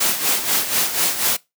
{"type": "noise with tremolo", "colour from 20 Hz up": "white", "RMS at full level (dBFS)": -17, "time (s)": [0, 1.37], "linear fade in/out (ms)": 10, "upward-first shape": "sine", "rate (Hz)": 4.1, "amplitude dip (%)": 65, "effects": ["noise-tail reverb RT60 0.2 s tail -21 dB re dry", "high-pass 150 Hz 12 dB/octave"]}